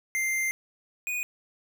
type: tone pair in turn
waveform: square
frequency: 2093 / 2472 Hz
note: C7 / D#7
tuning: 0 / -12 cents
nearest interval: minor third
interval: 288 cents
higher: second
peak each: -26 / -29 dBFS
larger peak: first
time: 0.15-0.51 / 1.07-1.23 s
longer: first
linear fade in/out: 0 ms
effects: none